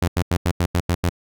sawtooth tone bursts, 87.31 Hz, F2, in tune, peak -13 dBFS, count 8, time 0.02-1.094 s, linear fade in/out 5 ms, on 59 ms, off 86 ms, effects none

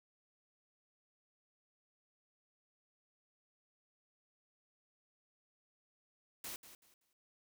white noise with echo, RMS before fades -45 dBFS, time 6.44-6.56 s, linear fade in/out 2 ms, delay 190 ms, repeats 3, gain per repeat -12 dB, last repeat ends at 7.13 s, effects none

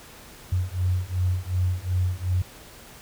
sine beating tone pair, 89.7 / 92.4 Hz, F2 / F#2, +47 / -2 cents, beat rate 2.7 Hz, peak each -25 dBFS, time 0.52-2.42 s, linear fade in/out 5 ms, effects pink hiss -46 dBFS RMS until 3.01 s

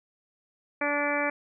harmonic tone, 290 Hz, D4, 22 cents flat, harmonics 1 / 2 / 3 / 4 / 5 / 6 / 7 / 8, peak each -33 / -30 / -34 / -35 / -35 / -33 / -35 / -32 dBFS, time 0.81-1.3 s, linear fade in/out 5 ms, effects none

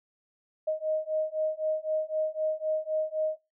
sine beating tone pair, 622 / 625.9 Hz, D#5 / D#5, -1 / +10 cents, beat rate 3.9 Hz, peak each -30 dBFS, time 0.67-3.37 s, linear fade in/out 10 ms, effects noise-tail reverb RT60 0.2 s tail -17 dB re dry

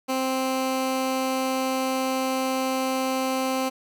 15% pulse tone, 262 Hz, C4, 2 cents sharp, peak -17 dBFS, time 0.08-3.7 s, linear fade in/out 20 ms, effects none

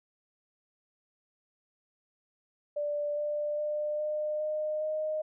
sine tone with pitch steps, 587.3 / 593.4 / 599.6 / 605.9 / 612.2 / 618.6 Hz, D5 / D5 / D5 / D#5 / D#5 / D#5, 0 / +18 / +36 / -46 / -28 / -10 cents, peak -29 dBFS, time 2.76-5.22 s, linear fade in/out 10 ms, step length 410 ms, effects none

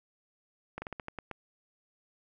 slowing click train, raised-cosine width 0.5 ms, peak -23 dBFS, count 8, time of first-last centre 0.78-1.313 s, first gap 40 ms, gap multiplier 1.21, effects none

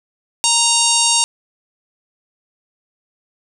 harmonic tone with a mistuned harmonic, 932.3 Hz, A#5, in tune, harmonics 1 / 3 / 4 / 5 / 6 / 7 / 8 / 9 / 10, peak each -21 / -21 / -21 / -21 / -21 / -21 / -21 / -21 / -21 dBFS, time 0.44-1.24 s, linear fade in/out 0 ms, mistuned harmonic 5, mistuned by -32 cents, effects none

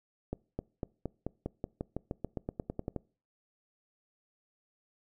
accelerating click train, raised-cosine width 2 ms, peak -21 dBFS, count 18, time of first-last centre 0.33-2.963 s, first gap 260 ms, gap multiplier 0.93, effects noise-tail reverb RT60 0.4 s tail -24 dB re dry

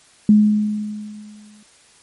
sine tone with exponential decay, 210.8 Hz, G#3, 26 cents sharp, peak -6 dBFS, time 0.29-1.63 s, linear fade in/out 2 ms, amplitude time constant 290 ms, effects white hiss -51 dBFS RMS until 2.02 s + MP3 48 kbps

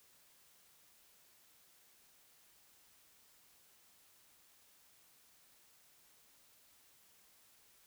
silence, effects white hiss -67 dBFS RMS until 7.86 s

